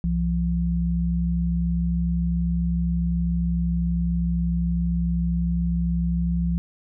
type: tone pair together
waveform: sine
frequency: 64.3 / 171.66 Hz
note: C2 / F3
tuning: -30 / -30 cents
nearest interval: octave + perfect fourth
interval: 1700 cents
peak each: -24 / -22 dBFS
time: 0.04-6.58 s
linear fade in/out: 0 ms
effects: none